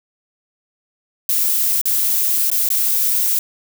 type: noise with dropouts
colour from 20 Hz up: violet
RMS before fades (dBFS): -17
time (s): 1.29-3.39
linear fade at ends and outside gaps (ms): 2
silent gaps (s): 1.814-1.855 / 2.502-2.515 / 2.689-2.702
effects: none